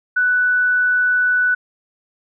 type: tone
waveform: sine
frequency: 1487 Hz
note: F#6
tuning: 8 cents sharp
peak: -13 dBFS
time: 0.16-1.55 s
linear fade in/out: 10 ms
effects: none